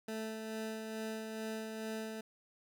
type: tone with tremolo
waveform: 20% pulse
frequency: 220 Hz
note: A3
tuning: in tune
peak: -33 dBFS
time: 0.08-2.21 s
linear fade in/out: 5 ms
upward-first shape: sine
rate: 2.3 Hz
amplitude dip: 35%
effects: none